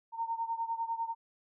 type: beating tone pair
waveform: sine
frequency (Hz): 913 / 923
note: A#5 / A#5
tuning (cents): -36 / -17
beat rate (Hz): 10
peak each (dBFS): -34 / -37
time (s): 0.12-1.15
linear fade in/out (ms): 50
effects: none